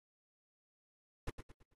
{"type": "noise with echo", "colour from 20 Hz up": "brown", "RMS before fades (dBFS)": -38, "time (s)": [1.27, 1.3], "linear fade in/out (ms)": 5, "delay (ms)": 110, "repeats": 4, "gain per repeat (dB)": -8, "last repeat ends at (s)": 1.74, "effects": ["AAC 32 kbps"]}